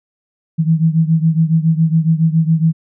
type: beating tone pair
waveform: sine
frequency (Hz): 159.6 / 166.8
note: D#3 / E3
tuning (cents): +44 / +21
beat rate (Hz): 7.2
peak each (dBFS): -12 / -15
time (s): 0.58-2.73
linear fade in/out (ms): 20
effects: none